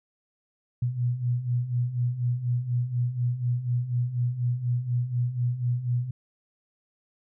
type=beating tone pair; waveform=sine; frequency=119.6 / 123.7 Hz; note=A#2 / B2; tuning=+45 / +3 cents; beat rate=4.1 Hz; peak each=-30 / -25 dBFS; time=0.82-6.11 s; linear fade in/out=5 ms; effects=none